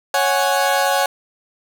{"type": "chord", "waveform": "30% pulse", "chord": "C# suspended fourth", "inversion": "none", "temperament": "equal", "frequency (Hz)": [554.4, 740, 830.6], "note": ["C#5", "F#5", "G#5"], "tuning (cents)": [0, 0, 0], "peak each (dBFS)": -17, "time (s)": [0.14, 1.06], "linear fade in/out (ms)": 2, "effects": []}